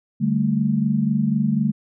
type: chord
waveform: sine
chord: D suspended fourth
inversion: none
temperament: equal with one note detuned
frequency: 147.85 / 196 / 220 Hz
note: D3 / G3 / A3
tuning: +12 / 0 / 0 cents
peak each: -23 / -22 / -20 dBFS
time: 0.2-1.72 s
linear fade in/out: 20 ms
effects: none